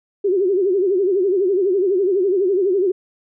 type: tone with vibrato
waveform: sine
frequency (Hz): 380.6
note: F#4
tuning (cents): +49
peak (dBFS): -14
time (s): 0.24-2.92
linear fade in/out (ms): 10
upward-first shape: sine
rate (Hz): 12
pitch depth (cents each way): 130
effects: none